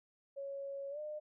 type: tone with pitch glide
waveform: sine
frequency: 554.4 to 604.6 Hz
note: C#5 to D#5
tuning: 0 to -50 cents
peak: -40 dBFS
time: 0.36-1.2 s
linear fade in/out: 20 ms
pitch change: +150 cents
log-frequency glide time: 0.9-0.99 s
effects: none